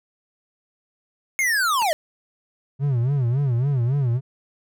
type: linear sweep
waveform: square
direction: down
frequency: 2192 to 587.3 Hz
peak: -19 dBFS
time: 1.39-1.93 s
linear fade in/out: 0 ms
type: clicks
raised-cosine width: 0.3 ms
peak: -20 dBFS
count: 2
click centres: 1.818 / 1.824 s
type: tone with vibrato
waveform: triangle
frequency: 129.8 Hz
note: C3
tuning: 13 cents flat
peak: -16 dBFS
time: 2.79-4.21 s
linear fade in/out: 50 ms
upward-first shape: sine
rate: 3.6 Hz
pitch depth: 190 cents each way
effects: none